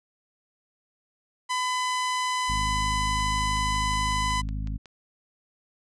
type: tone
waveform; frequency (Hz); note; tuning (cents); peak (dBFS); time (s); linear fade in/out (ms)
sawtooth; 1006; B5; +32; -21; 1.49-4.42; 20
type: harmonic tone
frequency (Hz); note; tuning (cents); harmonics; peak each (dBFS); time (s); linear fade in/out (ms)
52.2; G#1; +10; 1 / 2 / 3 / 4 / 5; -29 / -35 / -39 / -41 / -43; 2.48-4.78; 20
type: click train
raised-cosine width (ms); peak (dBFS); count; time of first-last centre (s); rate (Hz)
0.2; -29; 10; 3.2-4.857; 5.43
effects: resampled to 22050 Hz